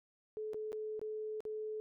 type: tone with dropouts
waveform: sine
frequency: 431.1 Hz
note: A4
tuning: 35 cents flat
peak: -38 dBFS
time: 0.37-1.8 s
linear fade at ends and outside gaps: 0 ms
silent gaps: 0.534-0.544 / 0.72-0.729 / 0.994-1.015 / 1.405-1.452 s
effects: none